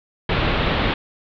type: low-pass noise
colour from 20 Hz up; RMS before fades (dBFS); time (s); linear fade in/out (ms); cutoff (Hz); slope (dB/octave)
pink; -20; 0.29-0.94; 5; 3900; 48
effects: none